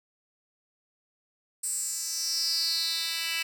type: tone with high-pass filter sweep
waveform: 10% pulse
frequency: 329.6 Hz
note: E4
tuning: in tune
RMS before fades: -30 dBFS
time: 1.63-3.43 s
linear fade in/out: 10 ms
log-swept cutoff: 8400 to 2800 Hz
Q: 5.9
effects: none